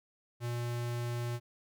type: tone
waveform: square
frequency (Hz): 119.8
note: A#2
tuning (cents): +48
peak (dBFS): -34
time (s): 0.4-1.4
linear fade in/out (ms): 50
effects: none